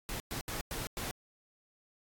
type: noise bursts at uneven times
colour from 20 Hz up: pink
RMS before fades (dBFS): -38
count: 5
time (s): 0.09-0.2 / 0.31-0.41 / 0.48-0.61 / 0.71-0.87 / 0.97-1.11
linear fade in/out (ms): 0
effects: AAC 64 kbps